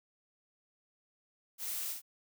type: noise with echo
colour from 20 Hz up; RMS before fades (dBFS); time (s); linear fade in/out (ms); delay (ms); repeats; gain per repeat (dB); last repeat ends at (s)
blue; -39; 1.58-1.96; 50; 59; 1; -4; 2.019
effects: none